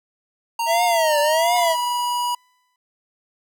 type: tone with pitch glide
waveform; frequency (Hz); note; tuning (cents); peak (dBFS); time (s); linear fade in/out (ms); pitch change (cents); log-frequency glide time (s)
square; 926 to 971.5; A#5 to B5; -12 to -29; -21; 0.59-2.35; 5; +83; 1.23-1.6
type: tone with vibrato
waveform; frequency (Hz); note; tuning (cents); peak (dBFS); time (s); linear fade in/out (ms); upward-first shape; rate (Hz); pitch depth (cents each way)
square; 646; E5; -35; -18; 0.66-1.76; 50; triangle; 1.4; 190
type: tone with exponential decay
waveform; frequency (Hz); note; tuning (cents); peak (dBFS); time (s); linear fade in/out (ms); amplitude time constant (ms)
sawtooth; 996; B5; +14; -24; 1.56-2.76; 2; 260
effects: none